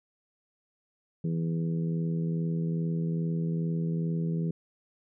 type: harmonic tone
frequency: 82.41 Hz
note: E2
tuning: in tune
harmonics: 2 / 3 / 4 / 5 / 6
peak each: -27 / -40 / -42 / -40 / -47 dBFS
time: 1.24-4.51 s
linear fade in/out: 5 ms
effects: none